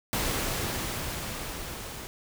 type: noise with level ramp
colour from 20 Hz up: pink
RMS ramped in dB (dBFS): -28 to -40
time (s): 0.13-2.07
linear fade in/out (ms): 0
effects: none